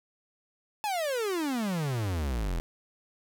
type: exponential sweep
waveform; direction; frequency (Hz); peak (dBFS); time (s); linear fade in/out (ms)
45% pulse; down; 876 to 38.89; -28; 0.84-2.6; 0
effects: none